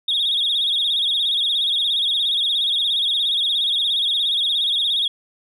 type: tone with vibrato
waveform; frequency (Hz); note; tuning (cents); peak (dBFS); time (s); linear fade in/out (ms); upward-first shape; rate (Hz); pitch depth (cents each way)
sine; 3509; A7; -5; -16; 0.08-5.08; 5; sine; 17; 130
effects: tanh soft clip ceiling -13 dBFS